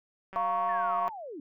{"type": "click train", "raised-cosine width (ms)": 0.5, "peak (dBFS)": -30, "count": 146, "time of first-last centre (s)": [0.33, 1.089], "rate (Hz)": 191}
{"type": "chord", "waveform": "sine", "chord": "Bb minor", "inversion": "second", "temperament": "equal", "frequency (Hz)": [698.5, 932.3, 1108.7], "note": ["F5", "Bb5", "Db6"], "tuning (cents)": [0, 0, 0], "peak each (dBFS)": [-30, -34, -29], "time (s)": [0.36, 1.08], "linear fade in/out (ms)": 0}
{"type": "linear sweep", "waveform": "sine", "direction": "down", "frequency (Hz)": [1800, 261.9], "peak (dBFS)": -38, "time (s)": [0.69, 1.4], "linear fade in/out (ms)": 2}
{"effects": []}